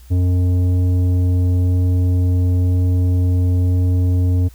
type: tone with tanh clipping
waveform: sine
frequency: 90.1 Hz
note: F#2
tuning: 45 cents flat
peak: -14 dBFS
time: 0.1-4.49 s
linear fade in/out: 20 ms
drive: 10 dB
effects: added 60 Hz sine -39 dBFS peak until 4.54 s + white hiss -51 dBFS RMS until 4.54 s